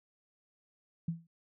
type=tone with exponential decay; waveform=sine; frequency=166.3 Hz; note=E3; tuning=16 cents sharp; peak=-28 dBFS; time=1.08-1.27 s; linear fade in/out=5 ms; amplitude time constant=40 ms; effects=none